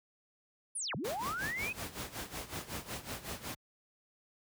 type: linear two-way sweep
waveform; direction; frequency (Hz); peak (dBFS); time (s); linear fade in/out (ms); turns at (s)
sine; down then up; 10548 to 103.83 to 2583; -35; 0.75-1.73; 10; 0.95
type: noise with tremolo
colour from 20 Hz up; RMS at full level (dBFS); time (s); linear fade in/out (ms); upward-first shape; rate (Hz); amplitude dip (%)
pink; -39; 1.04-3.55; 10; sine; 5.4; 80
effects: high-pass 60 Hz 12 dB/octave